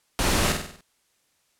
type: noise with echo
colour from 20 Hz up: pink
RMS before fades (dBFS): -23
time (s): 0.19-0.52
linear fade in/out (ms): 0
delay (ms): 48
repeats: 6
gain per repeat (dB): -5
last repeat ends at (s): 0.808
effects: white hiss -68 dBFS RMS until 1.59 s + low-pass 11000 Hz 12 dB/octave